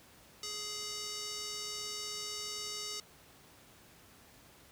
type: tone with band-pass filter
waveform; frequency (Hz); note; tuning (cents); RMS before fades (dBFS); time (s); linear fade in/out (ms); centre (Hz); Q
square; 418.1; G#4; +12; -41; 0.43-3; 2; 5500; 2.3
effects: pink hiss -59 dBFS RMS until 4.71 s + high-pass 60 Hz 12 dB/octave